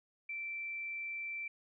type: tone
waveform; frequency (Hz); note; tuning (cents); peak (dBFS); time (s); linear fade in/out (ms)
sine; 2339; D7; -8; -38; 0.29-1.48; 5
effects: none